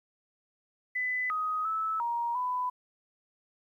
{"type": "tone with pitch steps", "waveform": "sine", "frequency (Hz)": [2003, 1255, 1306, 942, 998], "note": ["B6", "D#6", "E6", "A#5", "B5"], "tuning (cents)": [24, 15, -17, 18, 18], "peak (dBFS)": -28, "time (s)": [0.95, 2.7], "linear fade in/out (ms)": 10, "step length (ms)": 350, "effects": ["11-bit"]}